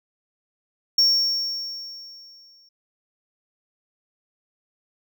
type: tone with exponential decay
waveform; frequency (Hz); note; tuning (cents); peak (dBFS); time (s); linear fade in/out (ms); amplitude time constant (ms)
triangle; 5500; F8; -27; -12; 0.98-2.69; 5; 370
effects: none